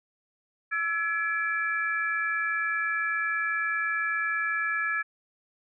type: tone cluster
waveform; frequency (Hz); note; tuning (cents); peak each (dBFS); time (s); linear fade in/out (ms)
sine; 1325 / 1697 / 2332; E6 / G#6 / D7; +9 / +37 / -13; -32 / -27 / -34; 0.71-5.03; 20
effects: none